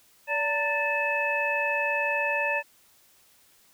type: tone cluster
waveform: sine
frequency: 576 / 911 / 1762 / 2596 Hz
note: D5 / A#5 / A6 / E7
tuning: -34 / -40 / +2 / -27 cents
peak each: -30 / -31 / -29 / -28 dBFS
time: 0.27-2.63 s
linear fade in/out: 50 ms
effects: white hiss -60 dBFS RMS until 3.73 s